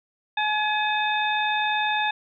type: harmonic tone with a mistuned harmonic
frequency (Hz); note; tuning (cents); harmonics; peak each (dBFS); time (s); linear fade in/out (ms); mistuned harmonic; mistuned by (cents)
848; G#5; +36; 1 / 2 / 3 / 4; -24 / -27 / -29 / -30; 0.37-2.11; 5; 4; +110
effects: none